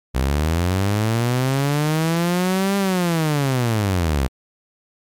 sawtooth linear two-way sweep, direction up then down, 61.74 to 199.9 to 61.74 Hz, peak -13 dBFS, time 0.14-4.28 s, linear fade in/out 20 ms, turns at 2.77 s, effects MP3 96 kbps

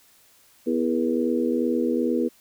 harmonic tone with a mistuned harmonic, 82.41 Hz, E2, in tune, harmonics 3 / 4 / 5 / 6, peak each -24 / -26 / -28 / -27 dBFS, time 0.66-2.29 s, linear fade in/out 20 ms, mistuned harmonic 6, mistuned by -49 cents, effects white hiss -57 dBFS RMS until 2.4 s

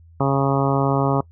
harmonic tone, 137.5 Hz, C#3, 14 cents flat, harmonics 1 / 2 / 3 / 4 / 5 / 6 / 7 / 8 / 9, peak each -20 / -23 / -25 / -26 / -27 / -28 / -28 / -29 / -30 dBFS, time 0.2-1.21 s, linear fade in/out 5 ms, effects noise-tail reverb RT60 0.1 s tail -23 dB re dry + added 83 Hz sine -45 dBFS peak until 1.31 s

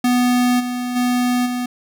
square tone with level steps, 246.9 Hz, B3, in tune, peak -14 / -22 / -16 / -21 dBFS, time 0.04-1.66 s, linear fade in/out 5 ms, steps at 0.59 / 0.95 / 1.45 s, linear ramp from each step 20 ms, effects none

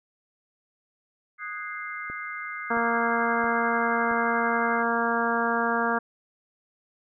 sine chord, Ab dominant seventh, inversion second, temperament equal with one note detuned, 1244.5 / 1480 / 1640.2 / 2093 Hz, Eb6 / Gb6 / Ab6 / C7, 0 / 0 / -22 / 0 cents, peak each -37 / -39 / -40 / -36 dBFS, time 1.38-4.84 s, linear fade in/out 50 ms
click train, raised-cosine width 2 ms, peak -28 dBFS, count 4, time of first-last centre 2.1-4.113 s, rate 1.49 Hz
harmonic tone, 232.7 Hz, A#3, 3 cents flat, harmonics 1 / 2 / 3 / 4 / 5 / 6 / 7, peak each -30 / -30 / -30 / -30 / -30 / -30 / -30 dBFS, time 2.7-5.99 s, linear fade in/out 10 ms
effects none

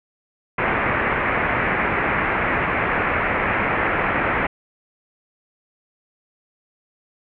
white low-pass noise, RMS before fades -21 dBFS, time 0.58-4.47 s, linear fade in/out 5 ms, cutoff 2300 Hz, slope 48 dB/octave, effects none

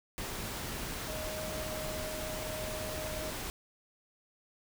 sine tone in noise, 622.3 Hz, D#5, in tune, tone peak -40 dBFS, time 1.08-3.3 s, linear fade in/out 0 ms, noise pink, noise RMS -39 dBFS, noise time 0.18-3.5 s, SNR -4 dB, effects none

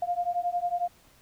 sine beating tone pair, 698.5 / 709.5 Hz, F5 / F5, 0 / +27 cents, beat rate 11 Hz, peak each -29 / -29 dBFS, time 0.02-0.88 s, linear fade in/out 5 ms, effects pink hiss -59 dBFS RMS until 1.21 s

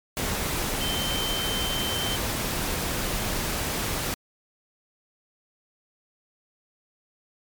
sine tone in noise, 3100 Hz, G7, 20 cents flat, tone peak -29 dBFS, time 0.81-2.16 s, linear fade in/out 0 ms, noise pink, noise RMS -28 dBFS, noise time 0.17-4.14 s, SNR -4 dB, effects MP3 96 kbps

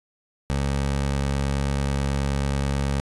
20% pulse tone, 69.3 Hz, C#2, in tune, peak -17 dBFS, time 0.5-3 s, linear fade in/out 0 ms, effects resampled to 24000 Hz

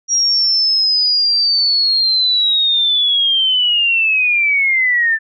sine linear sweep, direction down, 5690 to 1760 Hz, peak -11 dBFS, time 0.08-5.19 s, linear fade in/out 50 ms, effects none

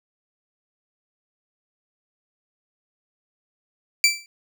20% pulse tone with exponential decay, 2334 Hz, D7, 11 cents flat, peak -6 dBFS, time 4.04-4.26 s, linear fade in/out 1 ms, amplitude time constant 47 ms, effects none

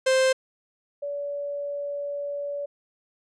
45% pulse / sine tone pair in turn, 523.3 / 572.6 Hz, C5 / D5, 0 / -44 cents, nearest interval major second, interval 156 cents, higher second, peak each -18 / -28 dBFS, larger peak first, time 0.06-0.33 / 1.02-2.66 s, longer second, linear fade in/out 10 ms, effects resampled to 22050 Hz

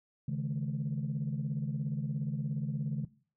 sine chord, C# suspended second, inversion none, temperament equal with one note detuned, 138.59 / 155.56 / 212.9 Hz, C#3 / D#3 / G#3, 0 / 0 / +43 cents, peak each -33 / -35 / -37 dBFS, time 0.28-3.05 s, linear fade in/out 5 ms, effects noise-tail reverb RT60 0.4 s tail -18 dB re dry + tanh soft clip ceiling -25 dBFS

